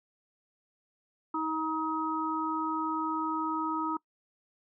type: harmonic tone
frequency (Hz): 316.4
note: D#4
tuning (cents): +29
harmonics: 1 / 3 / 4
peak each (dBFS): -33 / -33 / -33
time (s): 1.34-3.97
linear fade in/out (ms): 5
effects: noise-tail reverb RT60 0.1 s tail -24 dB re dry